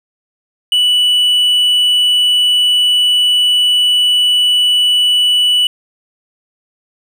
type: tone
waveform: triangle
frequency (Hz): 2960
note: F#7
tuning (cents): 0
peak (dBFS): -7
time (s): 0.72-5.67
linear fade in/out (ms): 2
effects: none